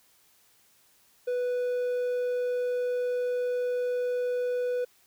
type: tone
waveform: triangle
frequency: 493.9 Hz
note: B4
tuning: in tune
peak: -24 dBFS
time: 1.27-4.85 s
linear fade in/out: 10 ms
effects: white hiss -63 dBFS RMS until 5.06 s